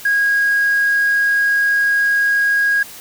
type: tone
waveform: sine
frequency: 1641 Hz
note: G#6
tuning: 21 cents flat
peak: -11 dBFS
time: 0.05-2.83 s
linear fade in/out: 5 ms
effects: tanh soft clip ceiling -9 dBFS + white hiss -36 dBFS RMS until 3 s